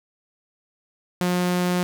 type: tone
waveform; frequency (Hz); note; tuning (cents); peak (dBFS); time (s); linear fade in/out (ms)
sawtooth; 178.9; F3; +42; -16; 1.21-1.83; 0
effects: none